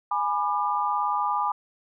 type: chord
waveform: sine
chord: G# diminished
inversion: none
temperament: equal with one note detuned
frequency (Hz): 830.6 / 987.8 / 1198.6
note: G#5 / B5 / D6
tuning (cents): 0 / 0 / +35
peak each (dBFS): -27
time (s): 0.11-1.52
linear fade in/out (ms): 5
effects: none